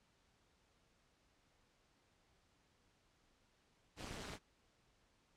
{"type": "noise with amplitude modulation", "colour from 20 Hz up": "pink", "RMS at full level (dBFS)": -44, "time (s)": [3.96, 4.39], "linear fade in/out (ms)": 50, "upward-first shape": "sine", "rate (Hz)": 214, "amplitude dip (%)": 100, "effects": ["pink hiss -75 dBFS RMS until 5.36 s", "low-pass 7000 Hz 12 dB/octave"]}